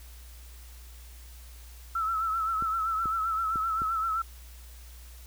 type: tone with vibrato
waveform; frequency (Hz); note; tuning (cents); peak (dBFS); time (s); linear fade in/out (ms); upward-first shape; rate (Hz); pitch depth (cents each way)
sine; 1318.5; E6; 0; -26; 1.95-4.22; 5; triangle; 7.7; 66
type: clicks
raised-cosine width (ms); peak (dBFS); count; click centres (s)
3; -26; 4; 2.624 / 3.057 / 3.558 / 3.819
effects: added 60 Hz sine -45 dBFS peak until 5.26 s + white hiss -54 dBFS RMS until 5.26 s